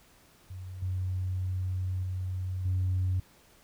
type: tone with level steps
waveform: sine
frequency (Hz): 92.5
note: F#2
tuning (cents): 0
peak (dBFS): -38 / -28 / -30 / -24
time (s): 0.5-3.2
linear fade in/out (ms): 5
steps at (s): 0.82 / 2.03 / 2.65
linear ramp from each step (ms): 5
effects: tanh soft clip ceiling -22 dBFS + pink hiss -60 dBFS RMS until 3.63 s